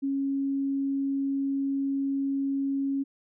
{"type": "tone", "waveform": "sine", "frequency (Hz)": 274.8, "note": "C#4", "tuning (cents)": -15, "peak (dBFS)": -25, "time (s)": [0.02, 3.04], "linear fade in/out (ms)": 20, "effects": []}